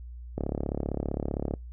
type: click train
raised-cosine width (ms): 2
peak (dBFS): -16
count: 42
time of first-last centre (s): 0.38-1.538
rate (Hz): 35.4
effects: noise-tail reverb RT60 0.2 s tail -26 dB re dry + added 60 Hz sine -39 dBFS peak until 1.72 s